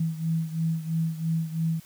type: beating tone pair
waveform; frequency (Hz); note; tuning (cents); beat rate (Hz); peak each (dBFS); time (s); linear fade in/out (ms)
sine; 161.8 / 164.8; E3 / E3; -32 / 0; 3; -26 / -30; 0-1.8; 5
effects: white hiss -53 dBFS RMS until 1.85 s